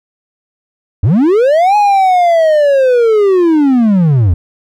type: linear two-way sweep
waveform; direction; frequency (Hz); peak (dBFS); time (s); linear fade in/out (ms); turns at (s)
triangle; up then down; 77.78 to 842 to 77.78; -4; 1.03-4.34; 5; 1.76
effects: none